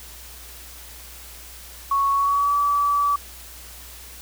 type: tone with pitch glide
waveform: sine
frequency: 1108.7 to 1150.5 Hz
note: C#6 to D6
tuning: 0 to -36 cents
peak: -17 dBFS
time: 1.91-3.16 s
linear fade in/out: 5 ms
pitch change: +64 cents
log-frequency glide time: 2.13-2.54 s
effects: added 60 Hz sine -44 dBFS peak until 4.21 s + white hiss -42 dBFS RMS until 4.21 s